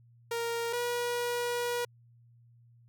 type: tone pair in turn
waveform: sawtooth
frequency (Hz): 466.2 / 482.1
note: A#4 / B4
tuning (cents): 0 / -42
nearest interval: minor second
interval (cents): 58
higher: second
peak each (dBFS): -27 / -26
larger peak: second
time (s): 0.31-0.73 / 0.73-1.85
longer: second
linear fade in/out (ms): 5
effects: added 118 Hz sine -57 dBFS peak until 2.88 s